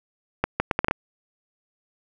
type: accelerating click train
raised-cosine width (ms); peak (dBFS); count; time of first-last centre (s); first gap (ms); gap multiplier
0.5; -5; 7; 0.44-0.911; 160; 0.7
effects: none